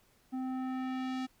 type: tone with low-pass filter sweep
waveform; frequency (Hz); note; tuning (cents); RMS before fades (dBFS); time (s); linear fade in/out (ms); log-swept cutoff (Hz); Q
square; 258.8; C4; -19; -36; 0.32-1.27; 20; 690 to 5500; 0.83
effects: pink hiss -68 dBFS RMS until 1.4 s